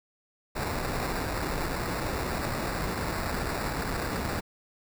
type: noise with sample-and-hold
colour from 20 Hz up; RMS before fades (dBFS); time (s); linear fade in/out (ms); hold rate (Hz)
pink; -31; 0.55-4.41; 20; 3150
effects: none